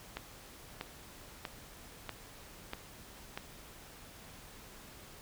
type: click train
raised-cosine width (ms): 0.3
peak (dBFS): -22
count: 6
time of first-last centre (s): 0.17-3.375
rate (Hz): 1.56
effects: pink hiss -53 dBFS RMS until 5.21 s